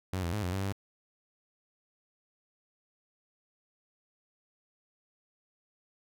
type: tone with pitch steps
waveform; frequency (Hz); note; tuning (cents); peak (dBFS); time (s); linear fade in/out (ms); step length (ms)
sawtooth; 93.2 / 85.1 / 105.1 / 89.5 / 96.8 / 98.3; F#2 / F2 / G#2 / F2 / G2 / G2; +13 / -44 / +21 / +43 / -21 / +5; -27; 0.13-0.724; 0; 99
effects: none